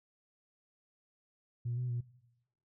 sine tone with pitch steps, 119.8 / 124.5 / 120.3 Hz, A#2 / B2 / B2, +48 / +14 / -45 cents, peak -32 dBFS, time 1.65-2.01 s, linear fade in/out 10 ms, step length 120 ms, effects noise-tail reverb RT60 0.9 s tail -18 dB re dry + tanh soft clip ceiling -29 dBFS

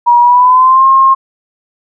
sine tone with pitch glide, 958 to 1069.1 Hz, A#5 to C6, +47 to +37 cents, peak -3 dBFS, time 0.06-1.15 s, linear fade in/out 20 ms, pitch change +190 cents, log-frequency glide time 0.2-0.86 s, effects none

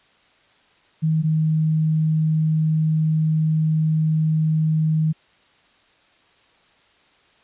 sine tone pair in turn, 158.3 / 157.12 Hz, D#3 / D#3, +30 / +17 cents, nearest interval unison, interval 13 cents, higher first, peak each -16 / -16 dBFS, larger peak neither, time 1.02-1.23 / 1.23-5.13 s, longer second, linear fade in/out 20 ms, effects white hiss -57 dBFS RMS until 7.43 s + resampled to 8000 Hz

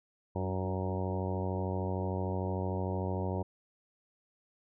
harmonic tone with a mistuned harmonic, 93.3 Hz, F#2, 15 cents sharp, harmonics 1 / 2 / 3 / 4 / 5 / 6 / 7 / 8 / 9 / 10, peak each -34 / -38 / -43 / -40 / -42 / -42 / -45 / -46 / -47 / -44 dBFS, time 0.35-3.43 s, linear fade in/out 10 ms, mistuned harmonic 3, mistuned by +27 cents, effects none

